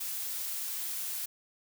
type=noise; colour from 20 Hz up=blue; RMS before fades=-36 dBFS; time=0-1.26 s; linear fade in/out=10 ms; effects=none